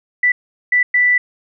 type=tone bursts at uneven times; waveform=sine; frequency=1975.5 Hz; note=B6; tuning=in tune; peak=-10 dBFS; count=3; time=0.23-0.32 / 0.72-0.83 / 0.94-1.18 s; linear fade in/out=5 ms; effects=none